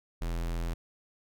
square tone, 42.13 Hz, E1, 38 cents sharp, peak -31 dBFS, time 0.21-0.74 s, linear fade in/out 10 ms, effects none

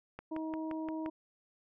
click train, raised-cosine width 0.5 ms, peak -28 dBFS, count 6, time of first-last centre 0.19-1.061 s, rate 5.74 Hz
harmonic tone, 317.1 Hz, D#4, 33 cents sharp, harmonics 1 / 2 / 3, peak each -36 / -45 / -46 dBFS, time 0.31-1.1 s, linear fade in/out 10 ms
effects none

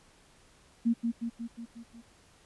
sine tone with echo, 232.6 Hz, A#3, 4 cents flat, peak -22 dBFS, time 0.85-0.94 s, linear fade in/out 20 ms, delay 180 ms, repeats 6, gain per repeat -4 dB, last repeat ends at 2.02 s, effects pink hiss -61 dBFS RMS until 2.45 s + resampled to 24000 Hz

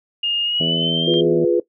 sine tone with pitch glide, 2836 to 3183 Hz, F7 to G7, +26 to +26 cents, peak -18 dBFS, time 0.23-1.21 s, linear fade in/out 5 ms, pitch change +200 cents, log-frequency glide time 0.43-1.07 s
harmonic tone, 82.41 Hz, E2, in tune, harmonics 2 / 3 / 4 / 5 / 6 / 7 / 8, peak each -23 / -26 / -30 / -30 / -31 / -33 / -32 dBFS, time 0.6-1.45 s, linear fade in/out 5 ms
sine chord, F diminished, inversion none, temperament equal, 349.2 / 415.3 / 493.9 Hz, F4 / Ab4 / Cb5, 0 / 0 / 0 cents, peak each -16 / -20 / -18 dBFS, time 1.07-1.6 s, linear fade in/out 5 ms
click, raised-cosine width 0.3 ms, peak -23 dBFS, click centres 1.14 s
effects noise-tail reverb RT60 0.1 s tail -17 dB re dry

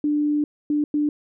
sine tone bursts at uneven times, 296.1 Hz, D4, 14 cents sharp, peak -18 dBFS, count 3, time 0.04-0.44 / 0.7-0.84 / 0.94-1.09 s, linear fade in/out 2 ms, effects none

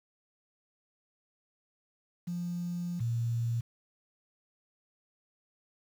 sine tone pair in turn, 174.61 / 117.08 Hz, F3 / A#2, 0 / +8 cents, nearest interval perfect fifth, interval 692 cents, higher first, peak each -32 / -28 dBFS, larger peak second, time 2.27-3 / 3-3.61 s, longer first, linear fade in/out 10 ms, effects 9-bit

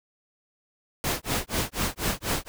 pink noise with tremolo, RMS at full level -25 dBFS, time 1.04-2.48 s, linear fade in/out 0 ms, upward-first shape sine, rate 4.1 Hz, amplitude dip 100%, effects none

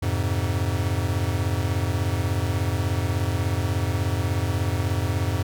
square chord, F minor, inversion none, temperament equal, 87.31 / 103.83 / 130.81 Hz, F2 / Ab2 / C3, 0 / 0 / 0 cents, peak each -26 / -26 / -31 dBFS, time 0.02-5.43 s, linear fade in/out 10 ms, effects none

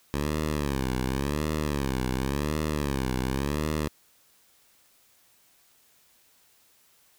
10% pulse tone with vibrato, 70 Hz, C#2, 18 cents sharp, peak -18 dBFS, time 0.14-3.88 s, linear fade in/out 0 ms, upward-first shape sine, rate 0.91 Hz, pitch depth 170 cents each way, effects white hiss -62 dBFS RMS until 7.18 s

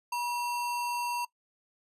sine tone with sample-and-hold, 963 Hz, B5, 44 cents flat, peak -29 dBFS, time 0.12-1.25 s, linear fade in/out 5 ms, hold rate 3675 Hz, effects noise-tail reverb RT60 0.1 s tail -21 dB re dry + resampled to 32000 Hz

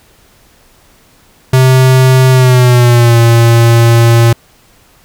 square tone with pitch glide, 130 to 116.49 Hz, C3 to A#2, -11 to -1 cents, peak -4 dBFS, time 1.53-4.33 s, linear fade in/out 5 ms, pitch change -190 cents, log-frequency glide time 2.31-3.18 s, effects pink hiss -46 dBFS RMS until 5.04 s

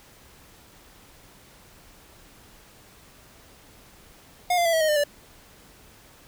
square tone with pitch steps, 716 / 691.6 / 668.1 / 645.3 / 623.3 / 602.1 / 581.6 Hz, F5 / F5 / E5 / E5 / D#5 / D5 / D5, +43 / -17 / +23 / -37 / +3 / +43 / -17 cents, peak -20 dBFS, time 4.5-5.039 s, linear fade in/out 5 ms, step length 77 ms, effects pink hiss -52 dBFS RMS until 6.27 s

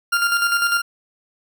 40% pulse tone with tremolo, 1396.9 Hz, F6, in tune, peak -14 dBFS, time 0.12-0.82 s, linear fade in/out 10 ms, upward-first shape square, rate 10 Hz, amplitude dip 45%, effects none

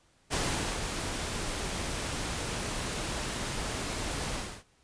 pink noise with ADSR envelope, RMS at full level -29 dBFS, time 0.3-4.64 s, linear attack 34 ms, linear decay 460 ms, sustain -5 dB, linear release 300 ms, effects pink hiss -66 dBFS RMS until 4.83 s + resampled to 22050 Hz

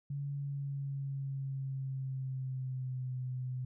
sine tone with pitch glide, 141.4 to 127.44 Hz, C#3 to C3, +35 to -45 cents, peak -35 dBFS, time 0.1-3.65 s, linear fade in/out 5 ms, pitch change -180 cents, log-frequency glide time 0.35-3.17 s, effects none

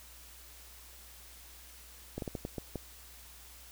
slowing click train, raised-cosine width 2 ms, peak -23 dBFS, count 7, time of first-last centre 2.18-2.757 s, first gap 42 ms, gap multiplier 1.33, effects added 60 Hz sine -56 dBFS peak until 3.71 s + white hiss -54 dBFS RMS until 3.71 s

